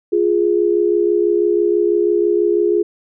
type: tone pair together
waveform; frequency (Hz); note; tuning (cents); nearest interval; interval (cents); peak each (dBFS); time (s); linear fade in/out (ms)
sine; 349.2 / 415.3; F4 / G#4; 0 / 0; minor third; 300; -15; 0.12-2.83; 10
effects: none